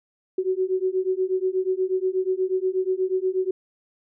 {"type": "beating tone pair", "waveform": "sine", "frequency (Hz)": [370, 378.3], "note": ["F#4", "F#4"], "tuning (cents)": [0, 38], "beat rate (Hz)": 8.3, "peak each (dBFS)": -24, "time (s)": [0.38, 3.51], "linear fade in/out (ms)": 5, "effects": []}